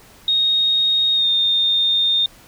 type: tone with pitch glide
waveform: sine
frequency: 3729 to 3648 Hz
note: A#7 to A#7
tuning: 0 to -38 cents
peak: -14 dBFS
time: 0.28-2.26 s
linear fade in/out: 2 ms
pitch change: -38 cents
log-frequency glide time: 1.14-1.28 s
effects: pink hiss -47 dBFS RMS until 2.47 s